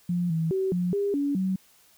sine tone with pitch steps, 175.7 / 162.2 / 381.3 / 178.1 / 402.9 / 284.3 / 188.7 Hz, F3 / E3 / G4 / F3 / G4 / C#4 / F#3, +11 / -28 / -48 / +34 / +48 / +44 / +34 cents, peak -23 dBFS, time 0.09-1.56 s, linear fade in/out 5 ms, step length 210 ms, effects white hiss -59 dBFS RMS until 1.97 s

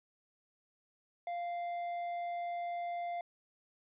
sine tone with tanh clipping, 696 Hz, F5, 6 cents flat, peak -37 dBFS, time 1.27-3.21 s, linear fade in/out 2 ms, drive 7 dB, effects resampled to 8000 Hz

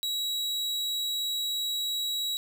40% pulse tone, 3879 Hz, B7, 32 cents flat, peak -27 dBFS, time 0.03-2.37 s, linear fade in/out 0 ms, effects none

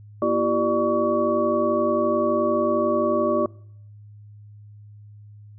sine tone cluster, 239.9 / 335.3 / 386.7 / 594 / 1128 Hz, A#3 / E4 / G4 / D5 / C#6, +50 / +30 / -24 / +20 / +30 cents, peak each -27 / -25 / -26 / -22 / -26 dBFS, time 0.22-3.46 s, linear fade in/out 2 ms, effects noise-tail reverb RT60 0.7 s tail -24 dB re dry + added 104 Hz sine -42 dBFS peak until 5.58 s

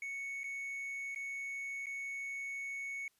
triangle tone with dropouts, 2217 Hz, C#7, in tune, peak -37 dBFS, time 0.02-3.08 s, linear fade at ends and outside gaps 2 ms, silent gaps 0.434-0.441 / 1.148-1.159 / 1.859-1.867 s, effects white hiss -75 dBFS RMS until 3.19 s + resampled to 32000 Hz

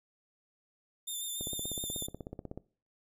10% pulse tone with vibrato, 3586 Hz, A7, 32 cents sharp, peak -29 dBFS, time 1.07-2.07 s, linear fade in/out 10 ms, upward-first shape sine, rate 7 Hz, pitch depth 28 cents each way
click train, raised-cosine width 2 ms, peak -27 dBFS, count 20, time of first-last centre 1.41-2.576 s, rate 16.3 Hz
effects noise-tail reverb RT60 0.4 s tail -21 dB re dry

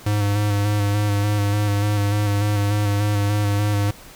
square tone with vibrato, 102.9 Hz, G#2, 16 cents flat, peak -18 dBFS, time 0.06-3.91 s, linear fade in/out 5 ms, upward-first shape square, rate 3.4 Hz, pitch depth 23 cents each way, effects pink hiss -43 dBFS RMS until 4.15 s

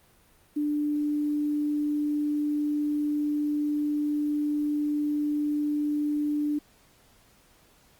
sine tone with quantisation, 295.9 Hz, D4, 13 cents sharp, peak -24 dBFS, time 0.56-6.59 s, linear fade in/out 10 ms, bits 9, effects pink hiss -60 dBFS RMS until 7.99 s + Opus 32 kbps

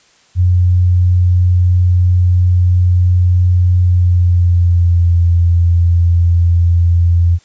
sine tone with pitch glide, 89.7 to 85.9 Hz, F2 to F2, +47 to -28 cents, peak -7 dBFS, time 0.35-7.39 s, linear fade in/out 50 ms, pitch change -75 cents, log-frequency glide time 3.8-5.16 s, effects white hiss -50 dBFS RMS until 7.44 s + resampled to 16000 Hz

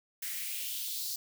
blue noise with high-pass filter sweep, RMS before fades -37 dBFS, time 0.22-1.16 s, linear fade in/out 5 ms, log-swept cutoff 1800 to 4700 Hz, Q 3, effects none

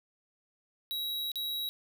square tone with dropouts, 3863 Hz, B7, 39 cents flat, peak -33 dBFS, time 0.91-1.69 s, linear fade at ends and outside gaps 0 ms, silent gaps 1.317-1.357 s, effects none

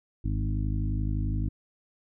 harmonic tone with a mistuned harmonic, 51.6 Hz, G#1, 10 cents flat, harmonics 1 / 2 / 3 / 4 / 5 / 6, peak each -28 / -30 / -37 / -40 / -38 / -40 dBFS, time 0.24-1.49 s, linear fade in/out 10 ms, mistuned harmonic 3, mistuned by +26 cents, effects none

